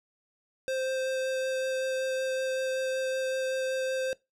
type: tone with vibrato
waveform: square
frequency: 523.3 Hz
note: C5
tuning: in tune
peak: -29 dBFS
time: 0.68-4.13 s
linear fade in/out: 0 ms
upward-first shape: sine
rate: 5.3 Hz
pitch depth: 8 cents each way
effects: noise-tail reverb RT60 0.2 s tail -21 dB re dry + low-pass 9000 Hz 12 dB/octave